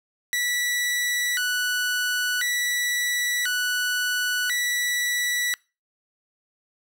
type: tone with vibrato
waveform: sawtooth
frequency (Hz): 1700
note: G#6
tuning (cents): +40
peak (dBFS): -19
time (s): 0.33-5.54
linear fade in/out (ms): 0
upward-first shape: square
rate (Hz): 0.48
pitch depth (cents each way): 240
effects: noise-tail reverb RT60 0.3 s tail -25 dB re dry